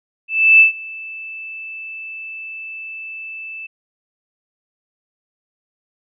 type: tone with ADSR envelope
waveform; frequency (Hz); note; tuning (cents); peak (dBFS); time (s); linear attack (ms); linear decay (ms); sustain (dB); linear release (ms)
sine; 2637; E7; 0; -4; 0.28-3.67; 320; 120; -24; 12
effects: none